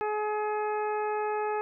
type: harmonic tone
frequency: 423.3 Hz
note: G#4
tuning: 33 cents sharp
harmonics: 1 / 2 / 3 / 4 / 5 / 6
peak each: -30 / -31 / -38 / -42 / -49 / -45 dBFS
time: 0.01-1.61 s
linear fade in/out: 0 ms
effects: none

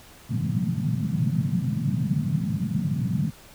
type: band-pass noise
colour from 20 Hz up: white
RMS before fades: -25 dBFS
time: 0.29-3.31 s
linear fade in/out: 20 ms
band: 110 to 210 Hz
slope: 48 dB/octave
effects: pink hiss -49 dBFS RMS until 3.54 s

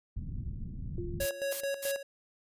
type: low-pass noise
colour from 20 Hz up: pink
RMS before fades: -38 dBFS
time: 0.16-1.26 s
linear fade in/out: 10 ms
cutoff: 200 Hz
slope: 24 dB/octave
type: tone with exponential decay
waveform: sine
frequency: 349.2 Hz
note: F4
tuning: in tune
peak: -35 dBFS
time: 0.98-1.86 s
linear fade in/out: 2 ms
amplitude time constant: 190 ms
type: tone with tremolo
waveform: square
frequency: 554.4 Hz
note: C#5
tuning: in tune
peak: -31 dBFS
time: 1.2-2.03 s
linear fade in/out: 5 ms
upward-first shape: square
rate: 4.6 Hz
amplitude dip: 70%
type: noise bursts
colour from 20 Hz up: blue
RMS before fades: -35 dBFS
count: 3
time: 1.2-1.92 s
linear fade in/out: 10 ms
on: 100 ms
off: 210 ms
effects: resampled to 32000 Hz

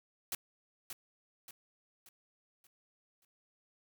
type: noise with echo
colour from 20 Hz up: white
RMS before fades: -37 dBFS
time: 0.32-0.35 s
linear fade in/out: 2 ms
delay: 580 ms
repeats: 5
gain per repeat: -7 dB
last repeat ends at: 3.25 s
effects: none

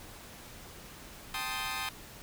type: chord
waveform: 15% pulse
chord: A half-diminished seventh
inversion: third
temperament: equal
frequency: 784 / 880 / 1046.5 / 1244.5 Hz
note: G5 / A5 / C6 / Eb6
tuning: 0 / 0 / 0 / 0 cents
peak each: -34 / -34 / -33 / -32 dBFS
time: 1.34-1.89 s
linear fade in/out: 2 ms
effects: pink hiss -49 dBFS RMS until 2.22 s

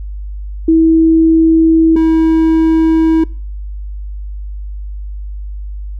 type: tone pair in turn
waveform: sine / triangle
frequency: 324.2 / 322.3 Hz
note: E4 / E4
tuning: -29 / -39 cents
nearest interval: unison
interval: 10 cents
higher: first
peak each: -5 dBFS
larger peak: neither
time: 0.68-1.96 / 1.96-3.24 s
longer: neither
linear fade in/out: 5 ms
effects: noise-tail reverb RT60 0.5 s tail -25 dB re dry + added 50 Hz sine -21 dBFS peak until 5.99 s

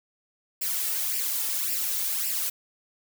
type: noise with flanger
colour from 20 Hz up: blue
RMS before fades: -28 dBFS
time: 0.61-2.5 s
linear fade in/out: 10 ms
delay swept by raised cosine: 0.39 to 2.29 ms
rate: 1.8 Hz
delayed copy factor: +0.65
effects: none

